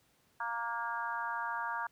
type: harmonic tone with a mistuned harmonic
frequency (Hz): 233.1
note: A#3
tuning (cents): 0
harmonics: 3 / 4 / 5 / 6 / 7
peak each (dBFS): -46 / -37 / -41 / -41 / -41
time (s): 0.4-1.87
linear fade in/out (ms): 5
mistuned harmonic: 6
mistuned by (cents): +22
effects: pink hiss -70 dBFS RMS until 1.91 s + high-pass 80 Hz 12 dB/octave